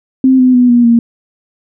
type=tone with pitch steps; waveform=sine; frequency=261.6 / 254.3 / 247.2 / 240.3 / 233.6 Hz; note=C4 / C4 / B3 / B3 / A#3; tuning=0 / -49 / +2 / -47 / +4 cents; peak=-4 dBFS; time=0.24-0.99 s; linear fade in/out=2 ms; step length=150 ms; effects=none